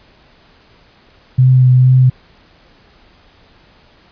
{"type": "tone with vibrato", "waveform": "sine", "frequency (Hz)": 127.9, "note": "C3", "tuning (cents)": -39, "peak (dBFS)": -5, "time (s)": [1.38, 2.1], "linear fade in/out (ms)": 10, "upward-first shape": "triangle", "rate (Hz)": 2.2, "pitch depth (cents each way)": 20, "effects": ["pink hiss -48 dBFS RMS until 4.11 s", "resampled to 11025 Hz"]}